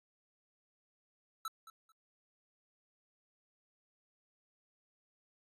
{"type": "tone with echo", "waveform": "square", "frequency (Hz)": 1318.5, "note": "E6", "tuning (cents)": 0, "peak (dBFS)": -38, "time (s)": [1.45, 1.48], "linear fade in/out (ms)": 2, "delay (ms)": 220, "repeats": 2, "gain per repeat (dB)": -14, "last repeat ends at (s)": 1.92, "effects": ["AAC 64 kbps"]}